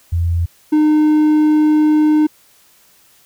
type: tone pair in turn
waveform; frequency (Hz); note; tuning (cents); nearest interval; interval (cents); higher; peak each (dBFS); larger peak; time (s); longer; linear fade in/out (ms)
sine / triangle; 85.1 / 305.1; F2 / D#4; -44 / -34; octave + minor seventh; 2210; second; -13 / -7; second; 0.12-0.46 / 0.72-2.27; second; 10
effects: white hiss -51 dBFS RMS until 3.25 s